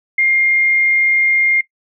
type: tone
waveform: sine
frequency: 2119 Hz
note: C7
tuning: 21 cents sharp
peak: -11 dBFS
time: 0.18-1.61 s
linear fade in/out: 5 ms
effects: noise-tail reverb RT60 0.1 s tail -17 dB re dry